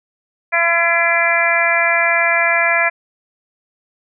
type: harmonic tone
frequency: 338.3 Hz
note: E4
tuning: 45 cents sharp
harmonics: 2 / 3 / 4 / 5 / 6 / 7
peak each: -19 / -23 / -23 / -18 / -18 / -18 dBFS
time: 0.52-2.9 s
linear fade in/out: 20 ms
effects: none